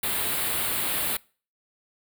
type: band-stop noise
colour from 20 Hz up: white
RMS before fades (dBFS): -27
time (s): 0.03-1.17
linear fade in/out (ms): 5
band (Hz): 4300 to 8400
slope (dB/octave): 48
effects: noise-tail reverb RT60 0.4 s tail -24 dB re dry